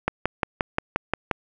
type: click train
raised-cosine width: 0.5 ms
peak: -6 dBFS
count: 8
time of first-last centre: 0.08-1.312 s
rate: 5.68 Hz
effects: none